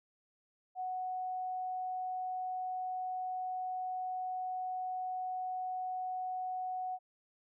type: tone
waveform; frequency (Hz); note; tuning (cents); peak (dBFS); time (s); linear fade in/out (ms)
sine; 740; F#5; 0; -35; 0.75-6.99; 50
effects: none